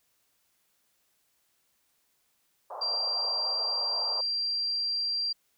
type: band-pass noise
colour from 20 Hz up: white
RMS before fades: -40 dBFS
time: 2.7-4.21 s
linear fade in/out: 5 ms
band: 500 to 1100 Hz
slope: 48 dB/octave
type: tone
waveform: sine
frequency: 4731 Hz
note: D8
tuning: 12 cents sharp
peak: -27 dBFS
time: 2.81-5.33 s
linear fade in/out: 10 ms
effects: white hiss -72 dBFS RMS until 5.57 s